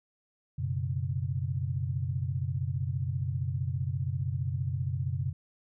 sine chord, F# suspended fourth, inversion none, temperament equal, 92.5 / 123.47 / 138.59 Hz, F#2 / B2 / C#3, 0 / 0 / 0 cents, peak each -33 dBFS, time 0.58-5.33 s, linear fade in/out 10 ms, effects none

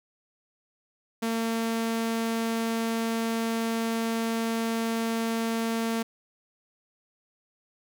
sawtooth tone, 227.4 Hz, A#3, 43 cents flat, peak -22 dBFS, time 1.22-6.03 s, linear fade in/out 10 ms, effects none

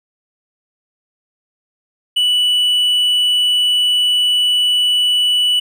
triangle tone, 2960 Hz, F#7, in tune, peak -10 dBFS, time 2.16-5.6 s, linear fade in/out 10 ms, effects none

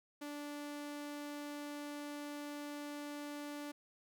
sawtooth tone, 291.9 Hz, D4, 10 cents flat, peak -39 dBFS, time 0.21-3.72 s, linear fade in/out 10 ms, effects none

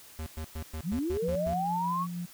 square tone bursts, 78.8 Hz, D#2, 23 cents sharp, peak -35 dBFS, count 8, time 0.19-1.536 s, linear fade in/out 0 ms, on 72 ms, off 110 ms
sine linear sweep, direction up, 140.9 to 1135 Hz, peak -28 dBFS, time 0.83-2.07 s, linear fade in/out 50 ms
sine tone with tremolo, 174.61 Hz, F3, in tune, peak -32 dBFS, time 1.22-2.26 s, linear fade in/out 10 ms, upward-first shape sine, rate 6.4 Hz, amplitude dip 25%
effects white hiss -52 dBFS RMS until 2.33 s

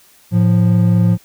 triangle tone pair together, 109.9 / 175.31 Hz, A2 / F3, -2 / +7 cents, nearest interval minor sixth, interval 809 cents, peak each -10 dBFS, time 0.31-1.18 s, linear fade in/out 50 ms, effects white hiss -49 dBFS RMS until 1.24 s

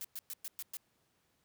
blue noise bursts, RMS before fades -42 dBFS, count 6, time 0.01-0.77 s, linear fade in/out 0 ms, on 35 ms, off 110 ms, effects pink hiss -75 dBFS RMS until 1.44 s + high-pass 80 Hz 12 dB/octave

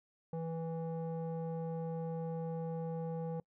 square tone with low-pass filter, 164 Hz, E3, 9 cents flat, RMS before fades -39 dBFS, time 0.33-3.4 s, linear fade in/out 2 ms, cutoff 650 Hz, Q 5.2, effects noise-tail reverb RT60 0.1 s tail -25 dB re dry

